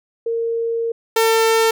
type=tone pair in turn; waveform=sine / sawtooth; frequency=460.6 / 449.8 Hz; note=A#4 / A4; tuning=-21 / +38 cents; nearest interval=unison; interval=41 cents; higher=first; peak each=-18 / -9 dBFS; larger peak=second; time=0.26-0.92 / 1.16-1.71 s; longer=first; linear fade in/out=5 ms; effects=none